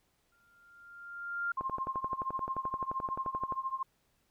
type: tone with exponential growth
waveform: sine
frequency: 1396.9 Hz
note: F6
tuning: in tune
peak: -29 dBFS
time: 0.32-1.52 s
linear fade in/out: 5 ms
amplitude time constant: 260 ms
type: tone with tremolo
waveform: sine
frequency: 1060 Hz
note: C6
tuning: 22 cents sharp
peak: -29 dBFS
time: 1.57-3.83 s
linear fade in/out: 5 ms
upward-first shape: triangle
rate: 13 Hz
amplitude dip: 95%
type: click train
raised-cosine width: 1 ms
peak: -25 dBFS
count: 23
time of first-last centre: 1.61-3.523 s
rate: 11.5 Hz
effects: pink hiss -74 dBFS RMS until 4.3 s